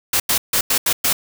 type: noise bursts at uneven times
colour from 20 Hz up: white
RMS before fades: -17 dBFS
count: 6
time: 0.13-0.2 / 0.29-0.38 / 0.53-0.61 / 0.7-0.78 / 0.86-0.93 / 1.04-1.13 s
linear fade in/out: 5 ms
effects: none